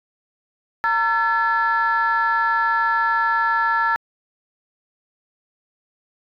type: tone cluster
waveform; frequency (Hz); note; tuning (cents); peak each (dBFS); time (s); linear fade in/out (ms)
sine; 917 / 1350 / 1723; A#5 / E6 / A6; -29 / +41 / -37; -20; 0.84-3.96; 0
effects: tanh soft clip ceiling -10 dBFS